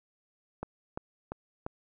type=click train; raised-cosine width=1 ms; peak=-21 dBFS; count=4; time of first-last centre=0.63-1.664 s; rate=2.9 Hz; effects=none